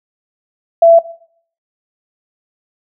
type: tone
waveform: sine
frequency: 669 Hz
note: E5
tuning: 25 cents sharp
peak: -3 dBFS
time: 0.82-0.99 s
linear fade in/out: 5 ms
effects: noise-tail reverb RT60 0.6 s tail -18 dB re dry